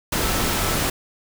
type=tone in noise; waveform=sine; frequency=1318.5 Hz; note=E6; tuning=in tune; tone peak=-33 dBFS; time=0.21-0.75 s; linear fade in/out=5 ms; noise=pink; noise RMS=-22 dBFS; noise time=0.12-0.9 s; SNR=-14 dB; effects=none